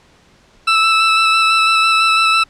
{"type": "tone with vibrato", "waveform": "20% pulse", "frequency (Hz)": 1318.5, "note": "E6", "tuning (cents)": 0, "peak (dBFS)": -5, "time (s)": [0.67, 2.44], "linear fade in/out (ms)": 10, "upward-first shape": "square", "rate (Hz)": 6, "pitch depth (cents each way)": 10, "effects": ["pink hiss -50 dBFS RMS until 2.49 s", "low-pass 6000 Hz 12 dB/octave"]}